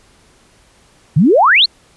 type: exponential sweep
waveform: sine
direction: up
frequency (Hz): 130.81 to 4559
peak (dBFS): -6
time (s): 1.16-1.66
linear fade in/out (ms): 10
effects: pink hiss -50 dBFS RMS until 1.96 s + resampled to 24000 Hz